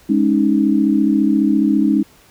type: chord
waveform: sine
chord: Ab suspended fourth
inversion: none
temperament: just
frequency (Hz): 207.7 / 276.9 / 311.5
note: Ab3 / Db4 / Eb4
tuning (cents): 0 / -2 / +2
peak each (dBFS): -16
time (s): 0.09-2.03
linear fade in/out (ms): 10
effects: pink hiss -49 dBFS RMS until 2.3 s